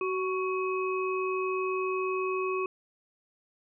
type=tone cluster; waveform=sine; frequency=375 / 1113 / 2541 Hz; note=F#4 / C#6 / D#7; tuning=+23 / +7 / +36 cents; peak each=-29 / -33 / -37 dBFS; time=0.01-2.66 s; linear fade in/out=2 ms; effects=none